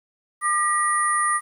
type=tone cluster; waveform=sine; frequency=1204 / 1927 / 9490 Hz; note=D6 / B6 / D9; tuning=+43 / -43 / +17 cents; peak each=-20 / -25 / -27 dBFS; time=0.41-1.41 s; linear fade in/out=50 ms; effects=9-bit